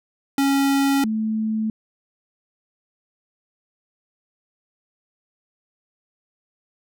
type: tone pair in turn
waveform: square / sine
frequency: 276.1 / 218.6 Hz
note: C#4 / A3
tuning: -7 / -11 cents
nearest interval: major third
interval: 404 cents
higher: first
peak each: -17 / -20 dBFS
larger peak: first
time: 0.38-1.04 / 1.04-1.7 s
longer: neither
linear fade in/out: 2 ms
effects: none